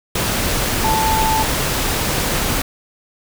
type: tone in noise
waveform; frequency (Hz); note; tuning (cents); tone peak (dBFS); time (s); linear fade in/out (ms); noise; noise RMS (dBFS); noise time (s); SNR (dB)
sine; 880; A5; 0; -16; 0.84-1.43; 5; pink; -19; 0.15-2.62; 0
effects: none

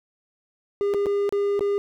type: tone with dropouts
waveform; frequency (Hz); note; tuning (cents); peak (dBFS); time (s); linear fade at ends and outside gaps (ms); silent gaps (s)
triangle; 404.1; G#4; -47; -18; 0.81-1.78; 0; 0.938-0.945 / 1.059-1.066 / 1.292-1.325 / 1.593-1.608
effects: none

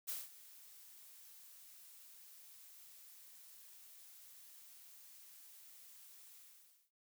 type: noise with ADSR envelope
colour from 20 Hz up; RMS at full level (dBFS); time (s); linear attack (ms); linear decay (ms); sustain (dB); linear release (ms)
blue; -41; 0.07-6.91; 20; 190; -18; 550
effects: noise-tail reverb RT60 0.3 s tail -24 dB re dry

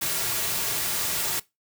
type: noise with comb filter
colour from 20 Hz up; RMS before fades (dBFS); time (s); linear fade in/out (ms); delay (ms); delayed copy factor
white; -27; 0.01-1.4; 10; 3.9; -0.5
effects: noise-tail reverb RT60 0.2 s tail -20 dB re dry

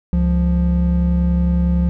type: tone pair together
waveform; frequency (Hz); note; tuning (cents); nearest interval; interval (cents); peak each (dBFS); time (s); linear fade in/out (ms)
triangle; 68.69 / 175.2; C#2 / F3; -15 / +6; octave + major third; 1621; -14; 0.13-1.89; 0
effects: none

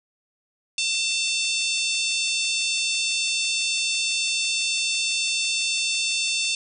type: harmonic tone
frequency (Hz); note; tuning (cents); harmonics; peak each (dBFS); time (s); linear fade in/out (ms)
894; A5; +27; 3 / 4 / 5 / 6 / 7 / 8 / 9 / 10; -26 / -28 / -30 / -32 / -33 / -34 / -35 / -36; 0.78-6.55; 2
effects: none

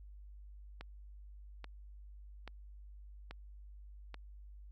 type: click train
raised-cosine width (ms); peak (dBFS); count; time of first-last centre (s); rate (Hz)
0.3; -30; 5; 0.81-4.143; 1.2
effects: added 50 Hz sine -50 dBFS peak until 4.71 s + Opus 48 kbps

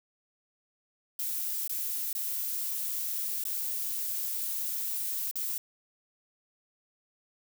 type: noise with dropouts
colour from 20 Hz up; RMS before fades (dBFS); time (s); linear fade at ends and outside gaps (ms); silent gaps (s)
violet; -33; 1.19-5.58; 2; 1.677-1.694 / 2.13-2.15 / 3.439-3.451 / 5.312-5.356
effects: none

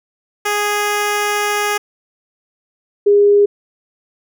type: tone pair in turn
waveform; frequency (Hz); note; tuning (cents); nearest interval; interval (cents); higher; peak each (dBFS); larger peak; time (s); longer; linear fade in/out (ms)
10% pulse / sine; 414.3 / 408.1; G#4 / G#4; -4 / -30; unison; 26; first; -7; neither; 0.45-1.78 / 3.06-3.46; first; 10
effects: none

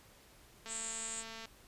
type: click train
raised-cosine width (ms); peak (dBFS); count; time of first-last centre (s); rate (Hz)
0.2; -30; 180; 0.66-1.456; 225
type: band-pass noise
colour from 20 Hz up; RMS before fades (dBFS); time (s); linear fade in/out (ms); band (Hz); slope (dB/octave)
white; -42; 0.67-1.24; 50; 7100 to 8200; 96
effects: pink hiss -61 dBFS RMS until 1.67 s + resampled to 32000 Hz

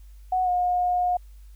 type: tone with pitch glide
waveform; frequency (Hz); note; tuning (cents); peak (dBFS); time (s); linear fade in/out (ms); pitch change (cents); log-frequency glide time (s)
sine; 740 to 718.1; F#5 to F5; 0 to +48; -20; 0.32-1.17; 5; -52; 0.44-0.49
effects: added 50 Hz sine -43 dBFS peak until 1.55 s + white hiss -64 dBFS RMS until 1.55 s

